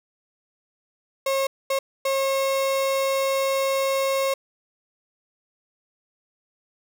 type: tone bursts at uneven times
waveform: 35% pulse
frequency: 541 Hz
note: C#5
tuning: 42 cents flat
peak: -19 dBFS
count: 3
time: 1.26-1.47 / 1.7-1.79 / 2.05-4.34 s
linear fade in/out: 5 ms
effects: none